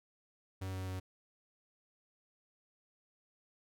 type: tone with pitch steps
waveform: 45% pulse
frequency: 94.6 / 93.95 / 93.3 Hz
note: F#2 / F#2 / F#2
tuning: +39 / +27 / +15 cents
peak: -38 dBFS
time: 0.61-1 s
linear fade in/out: 10 ms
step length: 130 ms
effects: none